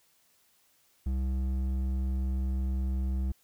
sine tone with hard clipping, 65.3 Hz, C2, 3 cents flat, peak -29 dBFS, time 1.06-3.32 s, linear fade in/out 5 ms, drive 8 dB, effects white hiss -67 dBFS RMS until 3.43 s

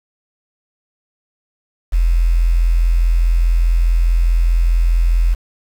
sine tone with quantisation, 42.39 Hz, E1, 49 cents sharp, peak -10 dBFS, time 1.92-5.35 s, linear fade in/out 20 ms, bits 6, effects none

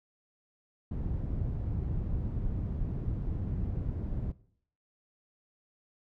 white low-pass noise, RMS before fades -33 dBFS, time 0.91-4.32 s, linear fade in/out 5 ms, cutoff 110 Hz, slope 12 dB/octave, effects noise-tail reverb RT60 0.6 s tail -19 dB re dry

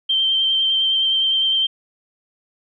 sine tone with vibrato, 3136 Hz, G7, in tune, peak -15 dBFS, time 0.09-1.67 s, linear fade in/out 10 ms, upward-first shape sine, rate 9.8 Hz, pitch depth 16 cents each way, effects none

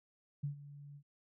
sine tone with ADSR envelope, 143.6 Hz, D3, 39 cents flat, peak -33 dBFS, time 0.43-1.03 s, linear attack 11 ms, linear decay 110 ms, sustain -16 dB, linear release 71 ms, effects none

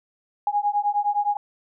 sine beating tone pair, 819 / 828.7 Hz, G#5 / G#5, -24 / -4 cents, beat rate 9.7 Hz, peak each -23 dBFS, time 0.47-1.37 s, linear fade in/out 2 ms, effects none

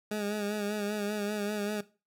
20% pulse tone with vibrato, 207.7 Hz, G#3, in tune, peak -26 dBFS, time 0.11-1.81 s, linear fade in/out 5 ms, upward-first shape sine, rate 5.1 Hz, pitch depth 42 cents each way, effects noise-tail reverb RT60 0.3 s tail -17 dB re dry

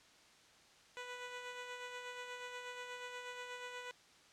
10% pulse tone with tremolo, 493.9 Hz, B4, in tune, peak -35 dBFS, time 0.97-3.91 s, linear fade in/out 0 ms, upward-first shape sine, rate 8.3 Hz, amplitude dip 40%, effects white hiss -64 dBFS RMS until 4.32 s + low-pass 6000 Hz 12 dB/octave

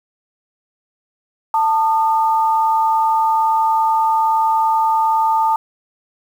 sine tone pair together, 890.6 / 1221 Hz, A5 / D#6, +21 / -33 cents, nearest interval perfect fourth, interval 546 cents, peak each -13 / -21 dBFS, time 1.54-5.56 s, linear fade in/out 2 ms, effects 7-bit

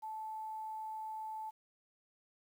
sine tone with quantisation, 873 Hz, A5, 14 cents flat, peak -40 dBFS, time 0.02-1.51 s, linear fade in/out 20 ms, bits 11, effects none

